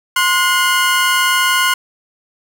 25% pulse tone pair together, 1046.5 / 1444.9 Hz, C6 / F#6, 0 / -42 cents, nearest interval tritone, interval 558 cents, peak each -11 dBFS, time 0.16-1.74 s, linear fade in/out 5 ms, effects none

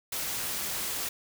white noise, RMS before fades -33 dBFS, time 0.12-1.09 s, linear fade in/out 5 ms, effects none

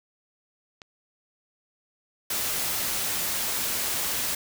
click, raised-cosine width 0.2 ms, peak -25 dBFS, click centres 0.818 s
white noise, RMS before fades -28 dBFS, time 2.3-4.35 s, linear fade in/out 5 ms
effects none

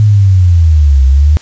sine linear two-way sweep, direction down then up, 107.9 to 65.1 to 77.6 Hz, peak -3 dBFS, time 0-1.37 s, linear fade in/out 0 ms, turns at 1.05 s, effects white hiss -36 dBFS RMS until 1.41 s + resampled to 16000 Hz

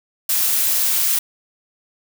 blue noise, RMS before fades -18 dBFS, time 0.29-1.19 s, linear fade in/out 5 ms, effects none

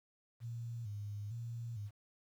sine tone with vibrato, 110 Hz, A2, in tune, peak -40 dBFS, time 0.4-1.91 s, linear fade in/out 50 ms, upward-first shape square, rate 1.1 Hz, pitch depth 110 cents each way, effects 11-bit

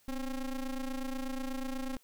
square ring-modulated tone, 135.1 Hz, C#3, 44 cents flat, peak -32 dBFS, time 0.08-1.97 s, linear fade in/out 2 ms, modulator 121 Hz, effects white hiss -67 dBFS RMS until 2.03 s

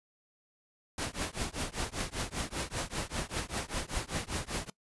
pink noise with tremolo, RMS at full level -32 dBFS, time 0.98-4.7 s, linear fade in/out 2 ms, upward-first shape triangle, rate 5.1 Hz, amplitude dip 100%, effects noise-tail reverb RT60 0.1 s tail -22 dB re dry + resampled to 24000 Hz

